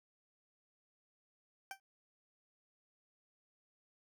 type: tone with exponential decay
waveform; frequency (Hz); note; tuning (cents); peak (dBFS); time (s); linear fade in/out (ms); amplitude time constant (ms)
20% pulse; 779; G5; -11; -34; 1.71-1.8; 1; 18
effects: none